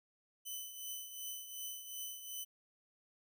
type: tone with tremolo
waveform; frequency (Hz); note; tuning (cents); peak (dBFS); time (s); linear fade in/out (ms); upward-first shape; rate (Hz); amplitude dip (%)
5% pulse; 3015; F#7; +32; -32; 0.45-2.45; 20; triangle; 2.7; 65
effects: none